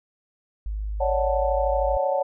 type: tone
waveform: sine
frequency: 51.91 Hz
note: G#1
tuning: in tune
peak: -26 dBFS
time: 0.66-1.97 s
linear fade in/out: 0 ms
type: chord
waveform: sine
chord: D major seventh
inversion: third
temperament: equal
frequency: 554.4 / 587.3 / 740 / 880 Hz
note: C#5 / D5 / F#5 / A5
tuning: 0 / 0 / 0 / 0 cents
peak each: -23 / -28 / -27 / -29 dBFS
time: 1-2.23 s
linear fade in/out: 10 ms
effects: none